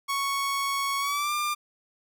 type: tone with pitch glide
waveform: sawtooth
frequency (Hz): 1109 to 1195.5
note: C#6 to D6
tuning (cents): 0 to +30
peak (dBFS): -22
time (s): 0.08-1.55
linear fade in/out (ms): 20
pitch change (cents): +130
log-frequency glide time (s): 0.99-1.33
effects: none